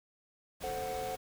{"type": "noise", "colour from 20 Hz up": "pink", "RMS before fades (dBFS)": -45, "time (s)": [0.6, 1.17], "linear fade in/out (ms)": 20}
{"type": "chord", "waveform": "triangle", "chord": "F# diminished", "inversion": "first", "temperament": "equal", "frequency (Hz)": [440, 523.3, 740], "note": ["A4", "C5", "F#5"], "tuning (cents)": [0, 0, 0], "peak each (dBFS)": [-40, -38, -36], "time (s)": [0.63, 1.16], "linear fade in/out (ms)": 10}
{"effects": []}